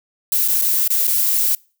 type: noise with dropouts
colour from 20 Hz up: violet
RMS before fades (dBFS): -17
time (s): 0.32-1.55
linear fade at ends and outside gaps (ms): 2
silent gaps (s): 0.479-0.483 / 0.615-0.62 / 0.878-0.903 / 1.071-1.075
effects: noise-tail reverb RT60 0.4 s tail -26 dB re dry